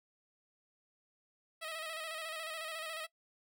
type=tone with vibrato; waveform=10% pulse; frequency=640 Hz; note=D#5; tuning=49 cents sharp; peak=-32 dBFS; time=1.61-3.07 s; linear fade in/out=20 ms; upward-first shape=square; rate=14 Hz; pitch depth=43 cents each way; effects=noise-tail reverb RT60 0.1 s tail -21 dB re dry